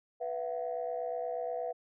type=chord; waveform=sine; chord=B suspended fourth; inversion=none; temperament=equal with one note detuned; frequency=493.9 / 671.6 / 740 Hz; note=B4 / E5 / F#5; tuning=0 / +32 / 0 cents; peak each=-36 / -36 / -40 dBFS; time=0.2-1.73 s; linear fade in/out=20 ms; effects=tanh soft clip ceiling -25 dBFS